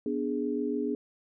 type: chord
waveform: sine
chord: G# diminished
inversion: first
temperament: equal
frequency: 246.9 / 293.7 / 415.3 Hz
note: B3 / D4 / G#4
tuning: 0 / 0 / 0 cents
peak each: -32 dBFS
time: 0.06-0.95 s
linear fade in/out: 2 ms
effects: none